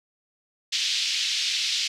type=band-pass noise; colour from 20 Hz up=pink; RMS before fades=-26 dBFS; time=0.72-1.88 s; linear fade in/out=10 ms; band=2900 to 5400 Hz; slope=24 dB/octave; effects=none